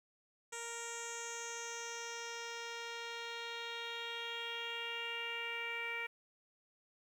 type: tone with low-pass filter sweep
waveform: 10% pulse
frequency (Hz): 466.2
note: A#4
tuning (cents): 0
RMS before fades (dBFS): -43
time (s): 0.52-6.07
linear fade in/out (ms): 10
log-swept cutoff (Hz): 8100 to 2300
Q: 4.3
effects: 11-bit